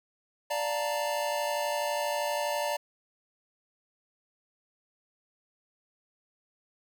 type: chord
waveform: square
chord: Bb major seventh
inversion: first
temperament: equal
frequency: 587.3 / 698.5 / 880 / 932.3 Hz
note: D5 / F5 / A5 / Bb5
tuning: 0 / 0 / 0 / 0 cents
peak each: -32 / -38 / -37 / -35 dBFS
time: 0.5-2.77 s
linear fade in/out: 10 ms
effects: none